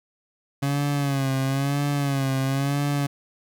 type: tone with vibrato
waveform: 30% pulse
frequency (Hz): 138.59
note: C#3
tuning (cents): 0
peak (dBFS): -19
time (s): 0.62-3.07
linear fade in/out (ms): 10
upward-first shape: sine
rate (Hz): 1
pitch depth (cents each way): 66
effects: none